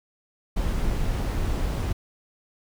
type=noise; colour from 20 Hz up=brown; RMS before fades=-25 dBFS; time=0.56-1.93 s; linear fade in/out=10 ms; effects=none